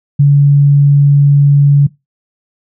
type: tone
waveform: sine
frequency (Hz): 142.5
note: C#3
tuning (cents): +48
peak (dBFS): -3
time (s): 0.19-1.87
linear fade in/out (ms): 10
effects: noise-tail reverb RT60 0.2 s tail -21 dB re dry